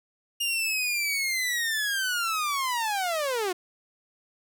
sawtooth linear sweep, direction down, 2833 to 346.2 Hz, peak -22 dBFS, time 0.4-3.53 s, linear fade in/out 10 ms, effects none

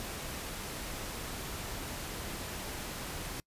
pink noise, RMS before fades -40 dBFS, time 0-3.4 s, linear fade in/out 0 ms, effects noise-tail reverb RT60 0.1 s tail -26 dB re dry + resampled to 32000 Hz

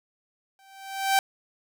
sawtooth tone with exponential growth, 778 Hz, G5, 13 cents flat, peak -13 dBFS, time 0.59-1.19 s, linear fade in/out 1 ms, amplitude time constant 130 ms, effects none

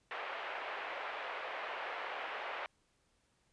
pink band-pass noise, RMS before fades -42 dBFS, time 0.11-2.66 s, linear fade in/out 0 ms, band 540 to 2700 Hz, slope 24 dB/octave, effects pink hiss -75 dBFS RMS until 3.52 s + resampled to 22050 Hz

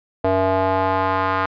square tone with band-pass filter sweep, 94.7 Hz, F#2, 41 cents sharp, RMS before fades -19 dBFS, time 0.24-1.46 s, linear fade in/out 5 ms, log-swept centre 620 to 1200 Hz, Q 2.3, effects resampled to 11025 Hz

